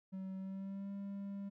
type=tone with pitch glide; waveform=triangle; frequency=190 to 198.76 Hz; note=F#3 to G3; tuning=+46 to +24 cents; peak=-39 dBFS; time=0.12-1.5 s; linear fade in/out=20 ms; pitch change=+78 cents; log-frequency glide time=0.37-0.91 s; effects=none